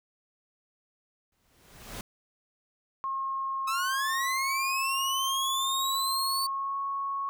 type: noise with exponential growth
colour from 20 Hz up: pink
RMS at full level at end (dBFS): -37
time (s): 1.32-2.01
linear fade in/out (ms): 2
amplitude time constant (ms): 150
type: tone with pitch glide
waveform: sine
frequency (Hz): 1077 to 1102.8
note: C6 to C#6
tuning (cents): +50 to -9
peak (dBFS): -29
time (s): 3.04-7.29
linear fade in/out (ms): 0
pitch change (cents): +41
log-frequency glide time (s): 6.34-6.77
type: linear sweep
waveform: sawtooth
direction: up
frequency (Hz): 1277 to 4547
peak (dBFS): -26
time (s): 3.67-6.47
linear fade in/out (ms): 10
effects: none